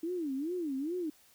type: tone with vibrato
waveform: sine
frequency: 310.3 Hz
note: D#4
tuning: 5 cents flat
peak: -32 dBFS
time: 0.03-1.1 s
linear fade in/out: 5 ms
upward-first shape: sine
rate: 2.4 Hz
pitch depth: 280 cents each way
effects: white hiss -63 dBFS RMS until 1.34 s